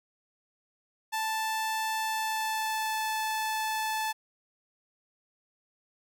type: tone with pitch glide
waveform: sawtooth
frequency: 880 to 872.9 Hz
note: A5 to A5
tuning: 0 to -14 cents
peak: -25 dBFS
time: 1.12-4.13 s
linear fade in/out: 20 ms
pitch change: -14 cents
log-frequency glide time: 1.95-3.07 s
effects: none